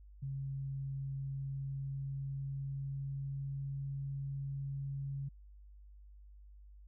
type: tone with pitch glide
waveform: sine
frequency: 136.4 to 137.98 Hz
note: C#3 to C#3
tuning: -28 to -8 cents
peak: -37 dBFS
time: 0.22-5.29 s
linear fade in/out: 10 ms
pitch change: +20 cents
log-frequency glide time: 1.13-3.81 s
effects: added 50 Hz sine -53 dBFS peak until 6.87 s